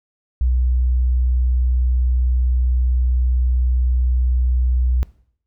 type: tone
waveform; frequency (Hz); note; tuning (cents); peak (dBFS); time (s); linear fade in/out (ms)
sine; 62.2; B1; +13; -14; 0.41-5.03; 0
effects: noise-tail reverb RT60 0.6 s tail -19 dB re dry